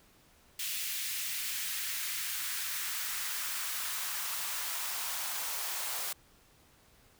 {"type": "noise with high-pass filter sweep", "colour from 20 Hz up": "white", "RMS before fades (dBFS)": -36, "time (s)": [0.59, 6.13], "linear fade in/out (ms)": 5, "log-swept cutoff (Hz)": [2500, 690], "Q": 1.4, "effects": ["pink hiss -63 dBFS RMS until 7.19 s"]}